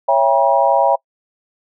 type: chord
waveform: sine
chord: C# diminished seventh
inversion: none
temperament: just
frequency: 554.4 / 665.2 / 798.3 / 957.9 Hz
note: C#5 / E5 / G5 / Bb5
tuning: 0 / +16 / +31 / +47 cents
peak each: -16 dBFS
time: 0.08-0.96 s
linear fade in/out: 10 ms
effects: noise-tail reverb RT60 0.1 s tail -26 dB re dry